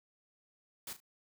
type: noise with echo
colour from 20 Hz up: white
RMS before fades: -43 dBFS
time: 0.87-0.93 s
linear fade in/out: 2 ms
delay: 36 ms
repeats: 2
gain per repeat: -11 dB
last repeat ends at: 1.002 s
effects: none